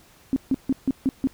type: tone bursts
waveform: sine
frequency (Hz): 266.4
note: C4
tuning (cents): +31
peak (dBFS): -17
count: 6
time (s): 0.33-1.272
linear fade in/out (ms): 0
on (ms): 32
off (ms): 150
effects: pink hiss -54 dBFS RMS until 1.33 s